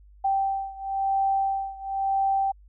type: beating tone pair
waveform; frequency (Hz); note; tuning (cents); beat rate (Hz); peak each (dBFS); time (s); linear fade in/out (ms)
sine; 780 / 780.98; G5 / G5; -9 / -7; 0.98; -25 / -27; 0.24-2.52; 10
effects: added 50 Hz sine -49 dBFS peak until 2.68 s